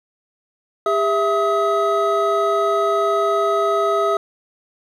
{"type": "tone cluster", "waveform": "triangle", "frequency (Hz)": [402.9, 660, 1270], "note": ["G4", "E5", "D#6"], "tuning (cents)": [48, 2, 35], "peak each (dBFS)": -18, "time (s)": [0.86, 4.17], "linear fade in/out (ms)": 2, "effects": []}